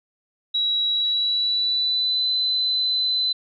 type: tone with pitch glide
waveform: sine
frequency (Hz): 3880 to 4026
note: B7 to B7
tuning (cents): -31 to +33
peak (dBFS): -19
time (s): 0.54-3.33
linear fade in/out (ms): 10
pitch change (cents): +64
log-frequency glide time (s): 0.89-2.31
effects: none